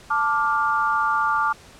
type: chord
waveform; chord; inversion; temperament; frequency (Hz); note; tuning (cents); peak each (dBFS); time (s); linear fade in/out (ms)
sine; D minor; second; just; 881 / 1174.7 / 1409.6; A5 / D6 / F6; +2 / 0 / +16; -24 / -21 / -24; 0.1-1.53; 10
effects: pink hiss -47 dBFS RMS until 1.79 s + low-pass 9000 Hz 12 dB/octave